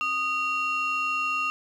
sine tone pair together, 1237.2 / 2747 Hz, D#6 / F7, -10 / -29 cents, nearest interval octave + major second, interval 1381 cents, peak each -25 dBFS, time 0.01-1.5 s, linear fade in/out 0 ms, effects tanh soft clip ceiling -21 dBFS + 10-bit

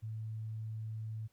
sine tone, 110 Hz, A2, in tune, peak -38 dBFS, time 0.02-1.28 s, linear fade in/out 20 ms, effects pink hiss -75 dBFS RMS until 1.32 s

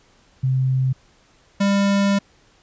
sine / square tone pair in turn, 130.81 / 199.3 Hz, C3 / G3, 0 / +29 cents, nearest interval perfect fifth, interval 729 cents, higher second, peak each -16 dBFS, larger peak neither, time 0.43-0.93 / 1.6-2.19 s, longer second, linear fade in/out 10 ms, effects pink hiss -56 dBFS RMS until 2.62 s + resampled to 16000 Hz

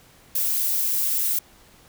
violet noise, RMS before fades -23 dBFS, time 0.35-1.39 s, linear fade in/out 5 ms, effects pink hiss -53 dBFS RMS until 1.88 s

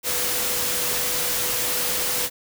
sine tone in noise, 493.9 Hz, B4, in tune, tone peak -35 dBFS, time 0.03-2.3 s, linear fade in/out 50 ms, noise white, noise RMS -24 dBFS, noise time 0.03-2.3 s, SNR -14 dB, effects none

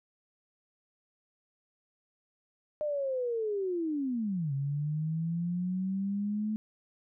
sine linear two-way sweep, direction down then up, 610 to 136 to 217.2 Hz, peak -29 dBFS, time 2.81-6.56 s, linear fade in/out 0 ms, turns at 4.53 s, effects none

